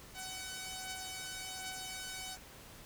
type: beating tone pair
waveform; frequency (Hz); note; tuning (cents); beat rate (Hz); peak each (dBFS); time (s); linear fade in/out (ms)
5% pulse; 752 / 753.3; F#5 / F#5; +28 / +31; 1.3; -31 / -37; 0.14-2.38; 50
effects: pink hiss -54 dBFS RMS until 2.85 s